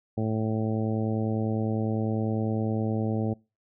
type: harmonic tone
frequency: 109.9 Hz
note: A2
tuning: 2 cents flat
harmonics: 1 / 2 / 3 / 4 / 5 / 6 / 7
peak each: -28 / -29 / -34 / -35 / -37 / -41 / -40 dBFS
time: 0.17-3.34 s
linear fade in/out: 10 ms
effects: noise-tail reverb RT60 0.3 s tail -26 dB re dry